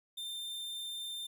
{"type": "tone", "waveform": "45% pulse", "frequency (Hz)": 3592, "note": "A7", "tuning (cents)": 35, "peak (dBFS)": -39, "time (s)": [0.17, 1.27], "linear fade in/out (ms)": 10, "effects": []}